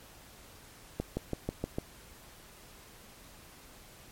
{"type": "accelerating click train", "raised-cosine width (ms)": 2, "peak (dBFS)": -18, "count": 6, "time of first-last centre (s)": [1, 1.785], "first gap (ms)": 170, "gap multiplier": 0.96, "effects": ["pink hiss -54 dBFS RMS until 4.11 s", "MP3 64 kbps"]}